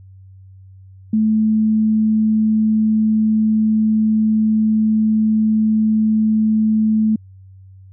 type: tone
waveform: sine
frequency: 217.5 Hz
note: A3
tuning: 20 cents flat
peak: -12 dBFS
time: 1.13-7.16 s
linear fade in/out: 5 ms
effects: added 95 Hz sine -39 dBFS peak until 7.92 s